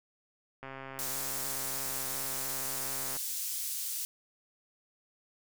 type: click train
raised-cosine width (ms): 0.5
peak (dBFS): -28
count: 341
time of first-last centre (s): 0.63-3.167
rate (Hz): 134
type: high-pass noise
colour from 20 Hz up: pink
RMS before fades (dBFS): -36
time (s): 0.99-4.05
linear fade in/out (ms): 0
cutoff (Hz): 7000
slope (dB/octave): 12
effects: none